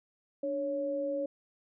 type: tone pair together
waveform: sine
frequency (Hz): 294 / 556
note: D4 / C#5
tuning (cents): +2 / +5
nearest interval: major seventh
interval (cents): 1103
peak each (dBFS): -37 / -31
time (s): 0.43-1.26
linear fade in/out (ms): 5
effects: none